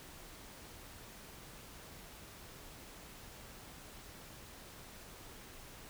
silence, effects pink hiss -53 dBFS RMS until 5.89 s

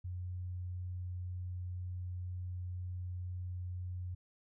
sine tone, 90.2 Hz, F#2, 44 cents flat, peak -38 dBFS, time 0.04-4.15 s, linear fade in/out 10 ms, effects none

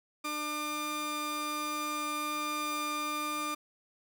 sawtooth tone pair together, 299.8 / 1199 Hz, D4 / D6, +36 / +36 cents, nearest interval 2 octaves, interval 2400 cents, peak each -35 / -30 dBFS, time 0.24-3.55 s, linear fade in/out 10 ms, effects none

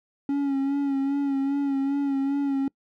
triangle tone with vibrato, 277.2 Hz, C#4, in tune, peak -20 dBFS, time 0.29-2.68 s, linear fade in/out 2 ms, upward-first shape sine, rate 2.5 Hz, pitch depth 38 cents each way, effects noise-tail reverb RT60 0.1 s tail -25 dB re dry

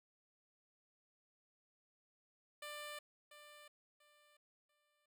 10% pulse tone with echo, 593 Hz, D5, 17 cents sharp, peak -38 dBFS, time 2.62-2.99 s, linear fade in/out 5 ms, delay 690 ms, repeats 3, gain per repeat -11 dB, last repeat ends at 5.06 s, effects none

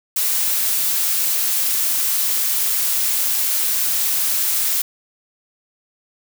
blue noise, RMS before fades -19 dBFS, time 0.16-4.82 s, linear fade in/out 5 ms, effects none

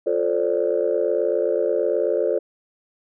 sine chord, D minor seventh, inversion first, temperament just, 352.4 / 440.5 / 528.6 / 587.3 Hz, F4 / A4 / C5 / D5, +16 / +2 / +18 / 0 cents, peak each -25 / -22 / -23 / -24 dBFS, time 0.06-2.39 s, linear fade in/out 10 ms, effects tanh soft clip ceiling -9 dBFS

